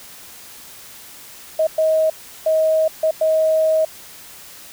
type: tone bursts at uneven times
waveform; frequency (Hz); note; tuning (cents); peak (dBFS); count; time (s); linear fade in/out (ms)
sine; 633; D#5; +30; -13; 5; 1.59-1.67 / 1.78-2.1 / 2.46-2.88 / 3.03-3.11 / 3.21-3.85; 5
effects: white hiss -40 dBFS RMS until 4.72 s